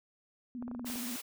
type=tone with vibrato; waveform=sine; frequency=242.7 Hz; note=B3; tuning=30 cents flat; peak=-38 dBFS; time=0.55-1.16 s; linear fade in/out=0 ms; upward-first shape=triangle; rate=17 Hz; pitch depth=100 cents each way
type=clicks; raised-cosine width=1 ms; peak=-32 dBFS; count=8; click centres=0.625 / 0.68 / 0.714 / 0.749 / 0.795 / 0.846 / 0.9 / 0.957 s
type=high-pass noise; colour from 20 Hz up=white; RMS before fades=-41 dBFS; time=0.85-1.22 s; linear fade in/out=20 ms; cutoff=310 Hz; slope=96 dB/octave
effects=none